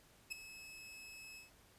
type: tone with ADSR envelope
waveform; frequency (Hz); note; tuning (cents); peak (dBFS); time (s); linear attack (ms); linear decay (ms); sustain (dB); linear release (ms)
sawtooth; 2588; E7; -32; -34; 0.3-1.51; 23; 4; -14; 140
effects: pink hiss -66 dBFS RMS until 1.78 s + resampled to 32000 Hz

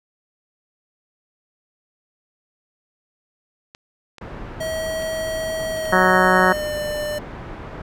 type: clicks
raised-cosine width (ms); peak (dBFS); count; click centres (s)
0.2; -23; 5; 3.749 / 4.183 / 5.023 / 5.772 / 5.855
type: low-pass noise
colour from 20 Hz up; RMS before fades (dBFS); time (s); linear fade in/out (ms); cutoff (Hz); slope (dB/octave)
pink; -34; 4.21-7.82; 5; 1500; 12
type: tone with pitch glide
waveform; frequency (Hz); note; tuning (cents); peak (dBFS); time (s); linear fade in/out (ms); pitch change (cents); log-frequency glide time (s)
square; 640 to 597.1; D#5 to D5; +49 to +29; -24; 4.6-7.19; 10; -120; 5.7-6.76
type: harmonic tone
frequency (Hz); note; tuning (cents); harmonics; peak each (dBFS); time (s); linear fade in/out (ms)
185; F#3; 0; 1 / 2 / 3 / 4 / 5 / 6 / 7 / 8 / 9 / 10; -22 / -22 / -22 / -22 / -22 / -22 / -22 / -22 / -22 / -22; 5.92-6.53; 10
effects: none

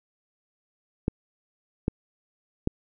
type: clicks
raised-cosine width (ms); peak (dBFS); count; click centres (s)
3; -10; 3; 1.081 / 1.881 / 2.674
effects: none

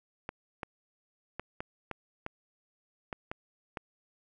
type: clicks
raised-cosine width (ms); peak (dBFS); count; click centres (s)
0.5; -21; 9; 0.291 / 0.632 / 1.396 / 1.605 / 1.913 / 2.264 / 3.128 / 3.315 / 3.772
effects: none

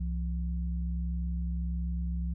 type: tone pair together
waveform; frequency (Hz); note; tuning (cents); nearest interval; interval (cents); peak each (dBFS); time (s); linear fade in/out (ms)
sine; 64.76 / 172.8; C2 / F3; -17 / -18; octave + perfect fourth; 1699; -30 / -36; 0-2.34; 10
effects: none

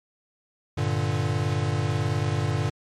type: chord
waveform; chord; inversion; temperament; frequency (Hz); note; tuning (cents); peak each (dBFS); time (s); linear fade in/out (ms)
square; G minor; none; equal; 98 / 116.54 / 146.83; G2 / Bb2 / D3; 0 / 0 / 0; -28; 0.77-2.7; 10
effects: low-pass 7000 Hz 12 dB/octave + MP3 64 kbps

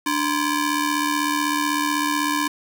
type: ring-modulated tone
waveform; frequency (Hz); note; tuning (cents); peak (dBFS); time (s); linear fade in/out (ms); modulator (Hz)
sawtooth; 666; E5; +18; -13; 0.06-2.48; 5; 371
effects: none

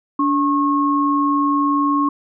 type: tone pair together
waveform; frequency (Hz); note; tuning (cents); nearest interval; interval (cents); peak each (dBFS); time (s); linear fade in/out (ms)
sine; 288.5 / 1087.6; D4 / C#6; -31 / -33; octave + major seventh; 2298; -17; 0.19-2.09; 5
effects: none

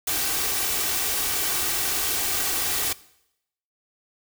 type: noise with comb filter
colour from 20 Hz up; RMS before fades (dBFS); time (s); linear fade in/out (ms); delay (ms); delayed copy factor
white; -25; 0.07-2.93; 5; 2.6; +0.5
effects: noise-tail reverb RT60 0.8 s tail -20 dB re dry

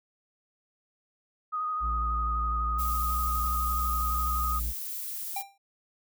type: tone with vibrato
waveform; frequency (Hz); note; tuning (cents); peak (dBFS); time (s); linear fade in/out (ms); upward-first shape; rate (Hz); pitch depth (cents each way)
sine; 1244.5; D#6; 0; -28; 1.52-4.6; 20; square; 12; 17
type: tone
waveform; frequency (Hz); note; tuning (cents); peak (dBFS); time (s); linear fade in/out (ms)
triangle; 58.27; A#1; 0; -27; 1.8-4.74; 50
type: noise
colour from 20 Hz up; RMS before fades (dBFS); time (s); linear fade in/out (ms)
violet; -36; 2.78-5.43; 20
type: tone with exponential decay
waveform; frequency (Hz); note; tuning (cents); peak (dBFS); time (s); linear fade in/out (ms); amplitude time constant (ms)
square; 792; G5; +18; -30; 5.36-5.58; 5; 46
effects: none

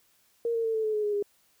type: tone with pitch steps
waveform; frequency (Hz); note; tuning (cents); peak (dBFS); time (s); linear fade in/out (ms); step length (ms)
sine; 466.2 / 457.4 / 448.8 / 440.3 / 432 / 423.8 / 415.8 / 408; A#4 / A#4 / A4 / A4 / A4 / G#4 / G#4 / G#4; 0 / -33 / +34 / +1 / -32 / +35 / +2 / -31; -25; 0.45-1.226; 2; 97
effects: white hiss -66 dBFS RMS until 1.6 s

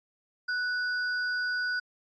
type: tone with sample-and-hold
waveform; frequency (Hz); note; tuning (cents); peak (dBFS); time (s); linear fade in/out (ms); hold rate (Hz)
sine; 1480; F#6; 0; -27; 0.48-1.8; 10; 6300
effects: resampled to 16000 Hz

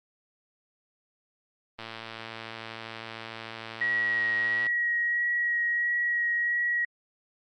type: click train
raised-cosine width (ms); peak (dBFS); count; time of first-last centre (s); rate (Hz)
0.3; -22; 326; 1.79-4.666; 113
type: tone with vibrato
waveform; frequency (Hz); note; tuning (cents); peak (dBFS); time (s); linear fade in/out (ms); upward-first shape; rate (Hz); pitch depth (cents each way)
sine; 1905; A#6; +37; -24; 3.81-6.85; 5; sine; 1.5; 11
effects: Opus 32 kbps

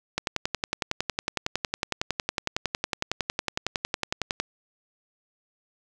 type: click train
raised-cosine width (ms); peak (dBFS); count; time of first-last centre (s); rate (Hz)
0.2; -8; 47; 0.18-4.4; 10.9
effects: none

